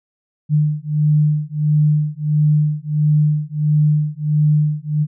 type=beating tone pair; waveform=sine; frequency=150 / 151.5 Hz; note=D3 / D#3; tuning=+37 / -46 cents; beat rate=1.5 Hz; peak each=-16 dBFS; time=0.49-5.07 s; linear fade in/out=50 ms; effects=none